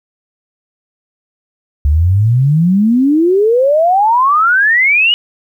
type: exponential sweep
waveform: sine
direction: up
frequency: 69.3 to 2960 Hz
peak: -7 dBFS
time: 1.85-5.14 s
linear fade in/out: 0 ms
effects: 8-bit